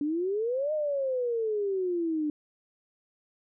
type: exponential two-way sweep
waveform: sine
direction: up then down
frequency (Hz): 284 to 622.3 to 295.2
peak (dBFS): -26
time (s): 0.01-2.3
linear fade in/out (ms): 2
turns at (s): 0.73
effects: none